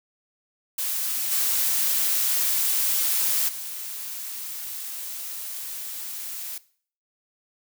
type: noise with level steps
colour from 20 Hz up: blue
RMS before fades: -27 / -23 / -34 dBFS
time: 0.78-6.58 s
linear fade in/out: 5 ms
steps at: 1.31 / 3.48 s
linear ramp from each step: 10 ms
effects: noise-tail reverb RT60 0.5 s tail -19 dB re dry